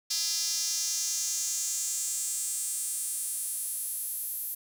square tone with high-pass filter sweep, 185 Hz, F#3, in tune, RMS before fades -32 dBFS, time 0.1-4.55 s, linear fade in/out 10 ms, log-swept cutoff 5100 to 12000 Hz, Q 3.5, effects none

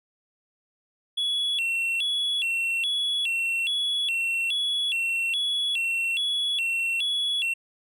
triangle tone with vibrato, 3030 Hz, F#7, 40 cents sharp, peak -22 dBFS, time 1.17-7.54 s, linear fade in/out 10 ms, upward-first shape square, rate 1.2 Hz, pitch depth 190 cents each way, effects none

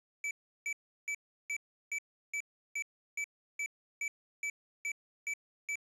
square tone bursts, 2306 Hz, D7, 32 cents flat, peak -34 dBFS, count 14, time 0.24-5.756 s, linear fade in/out 2 ms, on 69 ms, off 350 ms, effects resampled to 24000 Hz + 10-bit

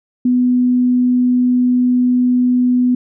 sine tone, 248.6 Hz, B3, 12 cents sharp, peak -10 dBFS, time 0.25-2.95 s, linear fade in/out 5 ms, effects none

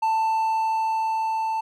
triangle tone with level ramp, 887 Hz, A5, 14 cents sharp, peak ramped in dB -17 to -21 dBFS, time 0.02-1.61 s, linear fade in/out 10 ms, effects none

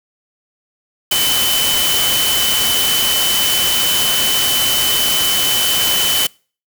sine tone in noise, 3032 Hz, F#7, 42 cents sharp, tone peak -16 dBFS, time 1.11-6.27 s, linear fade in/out 5 ms, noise white, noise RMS -17 dBFS, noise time 1.11-6.27 s, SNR -2 dB, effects noise-tail reverb RT60 0.4 s tail -26 dB re dry

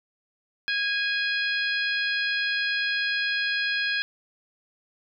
harmonic tone with a mistuned harmonic, 830.6 Hz, G#5, in tune, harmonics 2 / 3 / 4 / 5 / 6, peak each -26 / -30 / -32 / -34 / -36 dBFS, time 0.68-4.02 s, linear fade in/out 0 ms, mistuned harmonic 2, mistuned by -20 cents, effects none

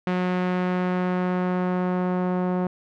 sawtooth tone with low-pass filter sweep, 181.6 Hz, F#3, 32 cents flat, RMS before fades -24 dBFS, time 0.07-2.67 s, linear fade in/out 2 ms, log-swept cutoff 2400 to 970 Hz, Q 0.95, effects none

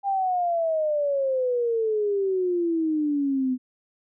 sine exponential sweep, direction down, 804 to 250.9 Hz, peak -21 dBFS, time 0.03-3.58 s, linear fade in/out 50 ms, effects none

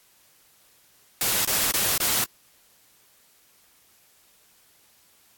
white noise bursts, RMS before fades -23 dBFS, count 4, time 1.21-2.242 s, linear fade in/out 2 ms, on 240 ms, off 24 ms, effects white hiss -59 dBFS RMS until 5.37 s + AAC 64 kbps

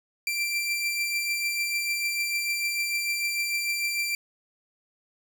sawtooth beating tone pair, 2349 / 2355.7 Hz, D7 / D7, 0 / +5 cents, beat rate 6.7 Hz, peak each -32 / -23 dBFS, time 0.27-4.15 s, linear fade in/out 2 ms, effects none

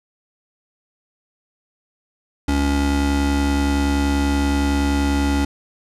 square tone pair together, 70.53 / 282.1 Hz, C#2 / C#4, +31 / +30 cents, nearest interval 2 octaves, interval 2399 cents, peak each -20 dBFS, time 2.48-5.45 s, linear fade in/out 5 ms, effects low-pass 10000 Hz 12 dB/octave

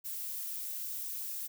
violet noise, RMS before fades -39 dBFS, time 0.04-1.48 s, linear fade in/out 20 ms, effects none

